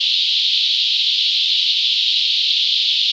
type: band-pass noise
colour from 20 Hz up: white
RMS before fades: -17 dBFS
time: 0-3.12 s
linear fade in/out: 10 ms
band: 3100 to 4100 Hz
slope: 48 dB/octave
effects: none